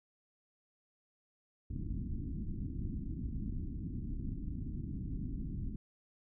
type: low-pass noise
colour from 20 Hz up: pink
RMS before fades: -39 dBFS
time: 1.7-5.76 s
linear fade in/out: 5 ms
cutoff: 300 Hz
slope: 48 dB/octave
effects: none